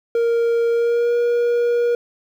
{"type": "tone with pitch glide", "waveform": "triangle", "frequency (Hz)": [466.2, 476.8], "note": ["A#4", "A#4"], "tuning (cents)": [0, 39], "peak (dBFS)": -13, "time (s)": [0.15, 1.95], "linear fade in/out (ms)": 2, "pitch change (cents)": 39, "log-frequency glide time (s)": [0.71, 1.15], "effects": ["9-bit"]}